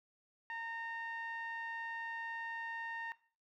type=tone with low-pass filter; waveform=sawtooth; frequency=918 Hz; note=A#5; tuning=27 cents flat; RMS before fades=-43 dBFS; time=0.5-3.12 s; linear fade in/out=0 ms; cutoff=2100 Hz; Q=4.4; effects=noise-tail reverb RT60 0.4 s tail -17 dB re dry